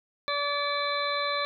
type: harmonic tone with a mistuned harmonic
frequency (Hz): 576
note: D5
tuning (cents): -34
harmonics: 1 / 2 / 3 / 4 / 6 / 7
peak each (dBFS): -32 / -30 / -36 / -35 / -37 / -34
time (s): 0.28-1.45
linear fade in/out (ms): 0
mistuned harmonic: 6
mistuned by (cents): +49
effects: none